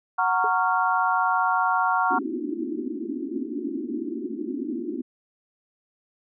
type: chord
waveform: sine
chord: Gb major seventh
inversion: none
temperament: just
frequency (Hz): 740 / 925 / 1110 / 1387.5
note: Gb5 / Bb5 / Db6 / F6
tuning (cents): 0 / -14 / +2 / -12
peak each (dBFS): -25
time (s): 0.18-2.19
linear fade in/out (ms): 10
type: tone with exponential decay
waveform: sine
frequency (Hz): 430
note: A4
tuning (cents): -40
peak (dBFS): -25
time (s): 0.44-0.52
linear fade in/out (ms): 2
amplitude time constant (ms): 17
type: band-pass noise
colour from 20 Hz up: pink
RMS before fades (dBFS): -30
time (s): 2.1-5.02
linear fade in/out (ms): 10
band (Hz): 230 to 370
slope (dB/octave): 96
effects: none